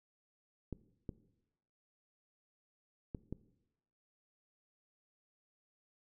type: clicks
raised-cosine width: 3 ms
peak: -27 dBFS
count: 4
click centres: 0.727 / 1.092 / 3.148 / 3.326 s
effects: noise-tail reverb RT60 0.9 s tail -18 dB re dry